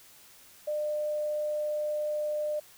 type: tone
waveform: sine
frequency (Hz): 601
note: D5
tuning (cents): +40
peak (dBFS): -28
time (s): 0.67-2.6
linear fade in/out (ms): 10
effects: white hiss -55 dBFS RMS until 2.77 s